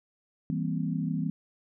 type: chord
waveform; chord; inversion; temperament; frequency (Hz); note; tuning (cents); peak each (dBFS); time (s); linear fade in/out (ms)
sine; C dominant seventh; first; just; 163.52 / 196.22 / 235.5 / 261.6; E3 / G3 / Bb3 / C4; -14 / +2 / +18 / 0; -30 / -34 / -35 / -34; 0.5-1.3; 0
effects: none